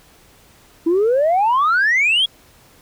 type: exponential sweep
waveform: sine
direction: up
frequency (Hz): 320 to 3374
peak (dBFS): -11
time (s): 0.86-2.26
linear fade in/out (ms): 10
effects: tanh soft clip ceiling -10 dBFS + pink hiss -50 dBFS RMS until 2.81 s